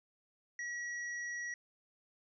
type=tone; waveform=square; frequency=1920 Hz; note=B6; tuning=49 cents flat; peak=-39 dBFS; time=0.59-1.54 s; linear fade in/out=2 ms; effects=resampled to 16000 Hz